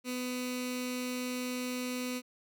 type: tone with notch filter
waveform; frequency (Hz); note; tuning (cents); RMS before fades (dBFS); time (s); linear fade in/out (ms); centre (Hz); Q
15% pulse; 250.4; B3; +24; -36; 0.04-2.22; 50; 790; 0.61
effects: none